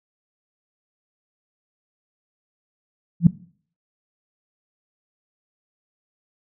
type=tone with exponential growth; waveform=sine; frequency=170 Hz; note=F3; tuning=46 cents flat; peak=-4 dBFS; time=3.2-3.27 s; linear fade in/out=5 ms; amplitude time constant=15 ms; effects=noise-tail reverb RT60 0.5 s tail -19 dB re dry